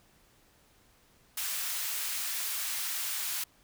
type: high-pass noise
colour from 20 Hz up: white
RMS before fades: -34 dBFS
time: 1.37-3.44 s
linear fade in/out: 5 ms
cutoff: 1200 Hz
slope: 12 dB/octave
effects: pink hiss -64 dBFS RMS until 3.63 s